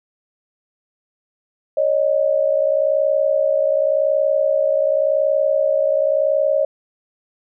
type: tone pair together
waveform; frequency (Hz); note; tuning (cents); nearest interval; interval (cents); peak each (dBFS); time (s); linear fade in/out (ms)
sine; 554.4 / 615.3; C#5 / D#5; 0 / -19; major second; 181; -17; 1.77-6.65; 5
effects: none